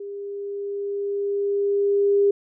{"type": "tone with level ramp", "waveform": "sine", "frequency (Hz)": 402.4, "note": "G4", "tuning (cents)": 45, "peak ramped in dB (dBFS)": [-31, -14], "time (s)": [0, 2.31], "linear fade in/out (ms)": 5, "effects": []}